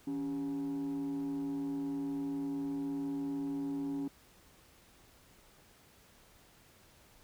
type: tone with frequency modulation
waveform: sine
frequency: 279.5 Hz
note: C#4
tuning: 14 cents sharp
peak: -31 dBFS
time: 0.07-4.08 s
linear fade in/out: 5 ms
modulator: 118 Hz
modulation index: 0.37
effects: tanh soft clip ceiling -33 dBFS + pink hiss -62 dBFS RMS until 7.23 s